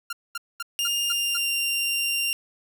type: tone bursts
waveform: sawtooth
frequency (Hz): 1392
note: F6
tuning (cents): -6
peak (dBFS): -25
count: 6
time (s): 0.1-1.374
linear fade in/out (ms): 5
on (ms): 29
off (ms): 220
type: tone with pitch glide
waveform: sawtooth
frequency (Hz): 2815 to 2779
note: F7 to F7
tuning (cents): +13 to -9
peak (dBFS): -20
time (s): 0.79-2.33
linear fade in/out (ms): 0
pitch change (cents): -22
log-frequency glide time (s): 1-1.49
effects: none